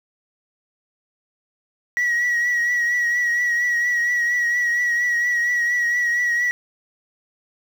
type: tone with vibrato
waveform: sine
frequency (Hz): 1921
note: B6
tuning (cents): -48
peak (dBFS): -15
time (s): 1.97-6.51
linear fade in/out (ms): 0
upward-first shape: triangle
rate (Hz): 4.3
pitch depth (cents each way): 39
effects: tanh soft clip ceiling -16 dBFS + 7-bit